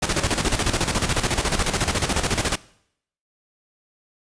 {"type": "noise with tremolo", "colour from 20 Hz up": "pink", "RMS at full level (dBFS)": -20, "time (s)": [0.02, 2.56], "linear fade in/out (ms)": 10, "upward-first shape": "square", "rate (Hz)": 14, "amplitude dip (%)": 65, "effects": ["noise-tail reverb RT60 0.7 s tail -21 dB re dry", "resampled to 22050 Hz"]}